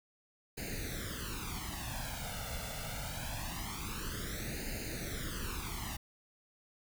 pink noise with flanger, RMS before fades -40 dBFS, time 0.57-5.97 s, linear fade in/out 10 ms, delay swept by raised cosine 0.44 to 1.44 ms, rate 0.24 Hz, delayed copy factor +0.9, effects none

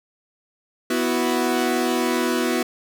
sawtooth chord, B suspended fourth, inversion none, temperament equal, 246.9 / 329.6 / 370 Hz, B3 / E4 / F#4, 0 / 0 / 0 cents, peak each -19 / -21 / -20 dBFS, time 0.9-2.63 s, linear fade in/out 5 ms, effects none

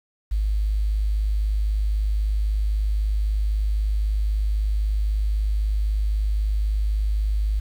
sine tone with quantisation, 51.91 Hz, G#1, in tune, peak -19 dBFS, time 0.31-7.6 s, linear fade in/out 10 ms, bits 8, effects none

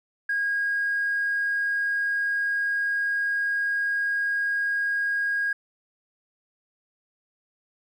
triangle tone with tanh clipping, 1635 Hz, G#6, 28 cents flat, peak -22 dBFS, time 0.29-5.53 s, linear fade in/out 5 ms, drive 1 dB, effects none

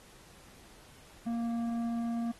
triangle tone with tanh clipping, 233.1 Hz, A#3, in tune, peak -32 dBFS, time 1.26-2.32 s, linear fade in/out 10 ms, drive 13 dB, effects pink hiss -57 dBFS RMS until 2.39 s + AAC 32 kbps

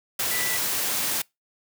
sine tone in noise, 1975.5 Hz, B6, in tune, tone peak -30 dBFS, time 0.31-0.57 s, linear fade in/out 5 ms, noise white, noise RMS -26 dBFS, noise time 0.19-1.22 s, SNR -7 dB, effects noise-tail reverb RT60 0.2 s tail -25 dB re dry + high-pass 100 Hz 12 dB/octave

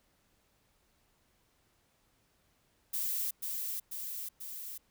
violet noise with echo, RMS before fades -34 dBFS, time 2.93-3.31 s, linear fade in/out 10 ms, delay 490 ms, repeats 3, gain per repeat -3 dB, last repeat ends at 4.78 s, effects pink hiss -72 dBFS RMS until 4.9 s

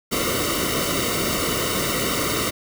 pink noise with comb filter, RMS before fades -23 dBFS, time 0.11-2.51 s, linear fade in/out 20 ms, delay 1.2 ms, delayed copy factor -1, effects none

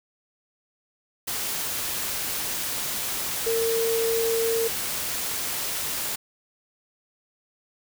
sine tone in noise, 455.9 Hz, A#4, 39 cents flat, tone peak -22 dBFS, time 3.46-4.68 s, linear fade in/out 10 ms, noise white, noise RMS -29 dBFS, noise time 1.27-6.16 s, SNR +4 dB, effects none

